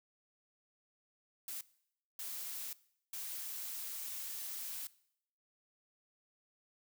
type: noise bursts at uneven times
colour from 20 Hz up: blue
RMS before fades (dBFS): -43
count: 3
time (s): 1.48-1.61 / 2.19-2.73 / 3.13-4.87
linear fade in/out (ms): 2
effects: noise-tail reverb RT60 0.7 s tail -20 dB re dry